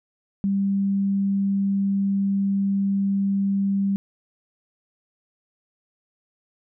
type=tone; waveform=sine; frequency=197.2 Hz; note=G3; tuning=11 cents sharp; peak=-19 dBFS; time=0.44-3.96 s; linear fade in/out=0 ms; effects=none